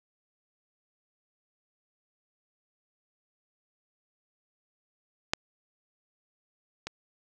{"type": "clicks", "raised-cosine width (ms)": 0.2, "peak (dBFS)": [-7, -18], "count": 2, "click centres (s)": [5.335, 6.87], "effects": []}